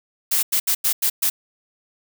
blue noise bursts at uneven times, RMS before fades -19 dBFS, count 6, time 0.31-0.43 / 0.52-0.6 / 0.67-0.75 / 0.84-0.93 / 1.02-1.1 / 1.22-1.3 s, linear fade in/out 10 ms, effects none

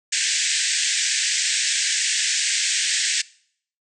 white band-pass noise, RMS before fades -22 dBFS, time 0.12-3.22 s, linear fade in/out 10 ms, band 1600 to 8400 Hz, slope 96 dB/octave, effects noise-tail reverb RT60 0.6 s tail -22 dB re dry

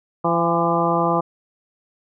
harmonic tone with a mistuned harmonic, 169.7 Hz, F3, 49 cents flat, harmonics 1 / 2 / 3 / 4 / 5 / 6 / 7, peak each -24 / -24 / -24 / -24 / -24 / -24 / -24 dBFS, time 0.24-1.21 s, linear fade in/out 10 ms, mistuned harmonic 5, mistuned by -41 cents, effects none

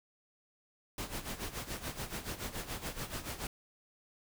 pink noise with tremolo, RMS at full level -38 dBFS, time 0.98-3.47 s, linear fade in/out 2 ms, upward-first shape sine, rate 7 Hz, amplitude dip 75%, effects none

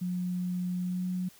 sine tone with pitch glide, 180 to 182.41 Hz, F#3 to F#3, -47 to -24 cents, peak -29 dBFS, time 0.01-1.29 s, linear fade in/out 10 ms, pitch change +23 cents, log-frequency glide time 0.8-1.05 s, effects white hiss -57 dBFS RMS until 1.39 s

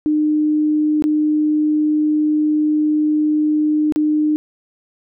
sine tone with dropouts, 303.8 Hz, D#4, 41 cents flat, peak -13 dBFS, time 0.06-4.36 s, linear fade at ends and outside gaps 0 ms, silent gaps 1.023-1.04 / 3.923-3.96 s, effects none

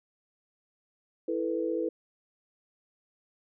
sine chord, E suspended fourth, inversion none, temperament just, 329.6 / 439.5 / 494.4 Hz, E4 / A4 / B4, 0 / -2 / +2 cents, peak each -31 / -33 / -32 dBFS, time 1.28-1.89 s, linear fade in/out 5 ms, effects none

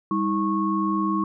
sine tone cluster, 199.7 / 319 / 1098 Hz, G3 / D#4 / C#6, +32 / +43 / -17 cents, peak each -25 dBFS, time 0.11-1.24 s, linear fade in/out 2 ms, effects none

